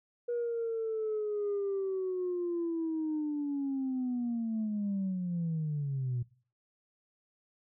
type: linear sweep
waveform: sine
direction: down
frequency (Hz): 481.6 to 119.1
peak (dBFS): -29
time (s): 0.28-6.23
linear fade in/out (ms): 10
effects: noise-tail reverb RT60 0.4 s tail -19 dB re dry + tanh soft clip ceiling -27 dBFS